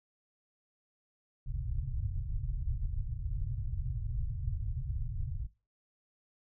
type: low-pass noise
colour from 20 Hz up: pink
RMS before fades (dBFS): -35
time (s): 1.46-5.47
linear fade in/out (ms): 10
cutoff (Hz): 140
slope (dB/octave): 96
effects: noise-tail reverb RT60 0.3 s tail -17 dB re dry